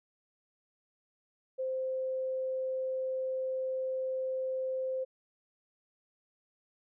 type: tone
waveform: sine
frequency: 521 Hz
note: C5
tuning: 7 cents flat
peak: -31 dBFS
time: 1.58-5.05 s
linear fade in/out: 20 ms
effects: none